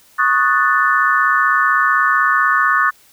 sine chord, D# half-diminished seventh, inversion third, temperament equal, 1108.7 / 1244.5 / 1480 / 1760 Hz, C#6 / D#6 / F#6 / A6, 0 / 0 / 0 / 0 cents, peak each -17 dBFS, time 0.18-2.91 s, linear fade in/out 20 ms, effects white hiss -50 dBFS RMS until 3.12 s

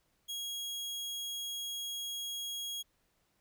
sawtooth tone, 3300 Hz, G#7, 12 cents flat, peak -34 dBFS, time 0.28-2.83 s, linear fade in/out 20 ms, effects pink hiss -75 dBFS RMS until 3.4 s

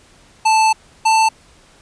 square tone pair in turn, 879 / 885.6 Hz, A5 / A5, -2 / +11 cents, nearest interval unison, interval 13 cents, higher second, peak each -11 dBFS, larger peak neither, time 0.45-0.73 / 1.05-1.29 s, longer first, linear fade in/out 10 ms, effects pink hiss -49 dBFS RMS until 1.81 s + resampled to 22050 Hz

